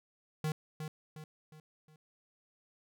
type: tone with echo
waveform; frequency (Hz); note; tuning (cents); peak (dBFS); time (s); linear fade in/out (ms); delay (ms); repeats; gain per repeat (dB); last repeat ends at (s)
square; 154.6; D#3; -11; -32; 0.44-0.52; 2; 360; 4; -7; 1.96
effects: none